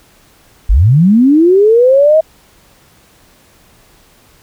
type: linear sweep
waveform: sine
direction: up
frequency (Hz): 37.9 to 645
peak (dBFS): -4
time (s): 0.69-2.21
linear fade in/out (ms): 10
effects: pink hiss -47 dBFS RMS until 4.42 s